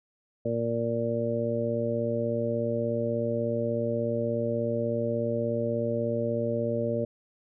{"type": "harmonic tone", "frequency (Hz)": 116.54, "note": "A#2", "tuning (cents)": 0, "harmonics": [1, 2, 3, 4, 5], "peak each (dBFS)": [-33, -32, -36, -31, -30], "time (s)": [0.45, 7.05], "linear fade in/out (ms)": 5, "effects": []}